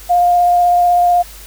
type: tone with vibrato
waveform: sine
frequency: 706 Hz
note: F5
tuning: 19 cents sharp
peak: -8 dBFS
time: 0.09-1.23 s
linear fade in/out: 20 ms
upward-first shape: triangle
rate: 16 Hz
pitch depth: 12 cents each way
effects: added 49 Hz sine -36 dBFS peak until 1.46 s + white hiss -37 dBFS RMS until 1.46 s